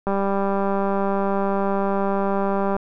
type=click train; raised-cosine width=1 ms; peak=-10 dBFS; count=532; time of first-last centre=0.07-2.765 s; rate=197 Hz; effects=none